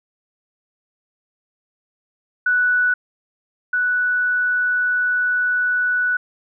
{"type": "tone pair in turn", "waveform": "sine", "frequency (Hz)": [1480, 1480], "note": ["F#6", "F#6"], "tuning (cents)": [0, 0], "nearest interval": "unison", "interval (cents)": 0, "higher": "neither", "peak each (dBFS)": [-14, -16], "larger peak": "first", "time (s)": [[2.46, 2.94], [3.73, 6.17]], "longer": "second", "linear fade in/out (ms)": 5, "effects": []}